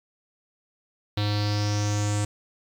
square tone with low-pass filter sweep, 103.83 Hz, G#2, in tune, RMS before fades -25 dBFS, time 1.17-2.25 s, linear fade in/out 5 ms, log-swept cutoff 3900 to 7900 Hz, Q 5.6, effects 8-bit

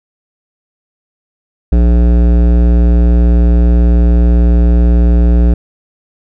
sine tone with hard clipping, 59.1 Hz, A#1, 24 cents sharp, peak -7 dBFS, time 1.72-5.54 s, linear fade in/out 5 ms, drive 15 dB, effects none

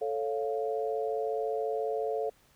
sine chord, A augmented, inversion none, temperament equal, 440 / 554.4 / 698.5 Hz, A4 / C#5 / E#5, 0 / 0 / 0 cents, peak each -31 / -35 / -35 dBFS, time 0.01-2.3 s, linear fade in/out 10 ms, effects pink hiss -64 dBFS RMS until 2.55 s

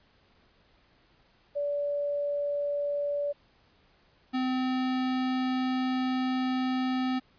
sine / square tone pair in turn, 577 / 257 Hz, D5 / C4, -31 / -31 cents, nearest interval octave + major second, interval 1400 cents, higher first, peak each -27 dBFS, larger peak neither, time 1.55-3.33 / 4.33-7.2 s, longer second, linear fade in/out 20 ms, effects pink hiss -64 dBFS RMS until 7.38 s + resampled to 11025 Hz

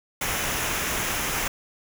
pink noise with comb filter, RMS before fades -27 dBFS, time 0.21-1.48 s, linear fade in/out 5 ms, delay 0.23 ms, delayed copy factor -0.5, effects none

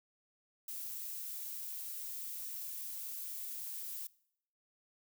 violet noise, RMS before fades -43 dBFS, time 0.68-4.07 s, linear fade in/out 2 ms, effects noise-tail reverb RT60 0.7 s tail -22 dB re dry

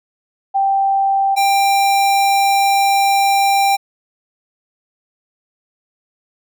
sine / square tone pair in turn, 784 / 790.8 Hz, G5 / G5, 0 / +15 cents, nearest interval unison, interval 15 cents, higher second, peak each -12 dBFS, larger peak neither, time 0.54-1.36 / 1.36-3.77 s, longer second, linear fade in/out 20 ms, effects none

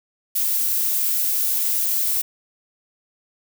violet noise, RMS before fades -21 dBFS, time 0.35-2.22 s, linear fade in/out 10 ms, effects none

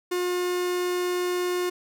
45% pulse tone, 358.3 Hz, F4, 44 cents sharp, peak -24 dBFS, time 0.11-1.7 s, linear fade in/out 10 ms, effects none

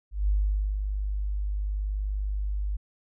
sine tone with ADSR envelope, 50.4 Hz, G1, 49 cents sharp, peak -20 dBFS, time 0.11-2.77 s, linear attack 170 ms, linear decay 500 ms, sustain -6 dB, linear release 12 ms, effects none

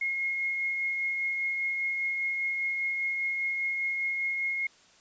sine tone with tremolo, 2155 Hz, C#7, 49 cents flat, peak -26 dBFS, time 0.01-4.67 s, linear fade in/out 5 ms, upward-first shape triangle, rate 5 Hz, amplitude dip 30%, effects white hiss -59 dBFS RMS until 5 s + resampled to 16000 Hz

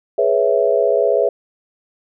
sine chord, C# minor seventh, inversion second, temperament equal with one note detuned, 418.2 / 493.9 / 554.4 / 659.3 Hz, G#4 / B4 / C#5 / E5, +12 / 0 / 0 / 0 cents, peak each -18 dBFS, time 0.18-1.29 s, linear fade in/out 5 ms, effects none

